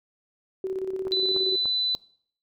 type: tone with tremolo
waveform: sine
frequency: 379.1 Hz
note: F#4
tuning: 42 cents sharp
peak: -25 dBFS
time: 0.64-1.56 s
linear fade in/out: 2 ms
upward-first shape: square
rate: 17 Hz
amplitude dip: 45%
type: click train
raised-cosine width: 1 ms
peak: -24 dBFS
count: 4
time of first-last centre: 1.07-1.95 s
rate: 3.41 Hz
type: tone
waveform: sine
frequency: 3998 Hz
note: B7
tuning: 20 cents sharp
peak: -22 dBFS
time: 1.12-1.95 s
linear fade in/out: 0 ms
effects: noise-tail reverb RT60 0.6 s tail -22 dB re dry